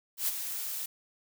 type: noise with ADSR envelope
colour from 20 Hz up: blue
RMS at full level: -28 dBFS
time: 0.17-0.86 s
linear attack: 110 ms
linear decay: 24 ms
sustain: -8 dB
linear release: 5 ms
effects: none